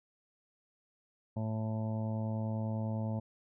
harmonic tone, 110 Hz, A2, in tune, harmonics 1 / 2 / 3 / 4 / 5 / 6 / 7 / 8 / 9, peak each -34 / -37 / -51 / -55 / -45 / -47 / -56 / -49 / -61 dBFS, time 1.36-3.2 s, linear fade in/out 10 ms, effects none

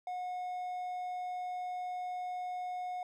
triangle tone, 726 Hz, F#5, 33 cents flat, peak -34 dBFS, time 0.07-3.03 s, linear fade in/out 2 ms, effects none

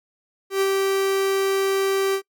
45% pulse tone with ADSR envelope, 389.1 Hz, G4, 13 cents flat, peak -17 dBFS, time 0.5-2.22 s, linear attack 110 ms, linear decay 45 ms, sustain -2 dB, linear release 80 ms, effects noise-tail reverb RT60 0.1 s tail -23 dB re dry

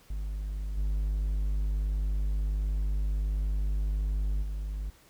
triangle tone with level steps, 50.7 Hz, G#1, 41 cents flat, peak -29 / -24 / -29 dBFS, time 0.1-4.9 s, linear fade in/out 5 ms, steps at 0.77 / 4.42 s, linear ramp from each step 10 ms, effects pink hiss -59 dBFS RMS until 5.09 s

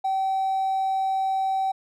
triangle tone with hard clipping, 769 Hz, G5, 33 cents flat, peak -22 dBFS, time 0.04-1.72 s, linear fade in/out 10 ms, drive 4 dB, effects none

